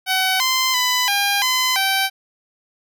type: tone with pitch steps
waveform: 10% pulse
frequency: 754 / 1037 / 999 / 805 / 1020 / 775 Hz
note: F#5 / C6 / B5 / G5 / C6 / G5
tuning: +32 / -16 / +20 / +46 / -44 / -20 cents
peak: -8 dBFS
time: 0.06-2.1 s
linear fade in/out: 50 ms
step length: 340 ms
effects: none